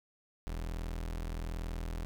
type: tone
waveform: 35% pulse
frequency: 41.2 Hz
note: E1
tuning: in tune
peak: -34 dBFS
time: 0.47-2.05 s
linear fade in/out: 0 ms
effects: none